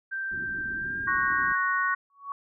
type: tone with pitch glide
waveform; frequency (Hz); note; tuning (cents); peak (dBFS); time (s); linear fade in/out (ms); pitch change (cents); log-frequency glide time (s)
sine; 1568 to 1607.4; G6 to G6; 0 to +43; -29; 0.11-1.56; 20; +43; 0.75-1.02
type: low-pass noise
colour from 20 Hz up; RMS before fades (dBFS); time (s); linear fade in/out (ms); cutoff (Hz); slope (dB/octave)
white; -44; 0.31-1.53; 10; 390; 96
type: chord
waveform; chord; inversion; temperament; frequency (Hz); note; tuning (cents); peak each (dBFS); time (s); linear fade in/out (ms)
sine; F# major; second; equal; 1108.7 / 1480 / 1864.7; C#6 / F#6 / A#6; 0 / 0 / 0; -27 / -27 / -29; 1.07-1.95; 10
type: tone with exponential growth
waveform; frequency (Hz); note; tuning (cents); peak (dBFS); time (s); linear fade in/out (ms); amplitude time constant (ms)
sine; 1120; C#6; +18; -28; 2.1-2.32; 1; 47
effects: none